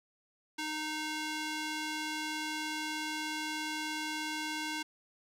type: tone with band-pass filter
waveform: square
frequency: 308.4 Hz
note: D#4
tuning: 15 cents flat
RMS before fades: -37 dBFS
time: 0.58-4.83 s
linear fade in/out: 10 ms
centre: 3300 Hz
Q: 0.56
effects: none